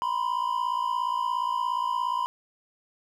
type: tone pair together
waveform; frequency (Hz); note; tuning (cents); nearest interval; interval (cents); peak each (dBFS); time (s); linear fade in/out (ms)
triangle; 968.9 / 1026; B5 / C6; -33 / -34; minor second; 99; -26; 0.02-2.26; 0
effects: none